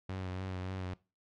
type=tone with vibrato; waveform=sawtooth; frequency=93.1 Hz; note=F#2; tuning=11 cents sharp; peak=-33 dBFS; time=0.09-0.94 s; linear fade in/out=5 ms; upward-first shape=sine; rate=3.5 Hz; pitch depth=30 cents each way; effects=noise-tail reverb RT60 0.3 s tail -21 dB re dry + low-pass 4000 Hz 12 dB/octave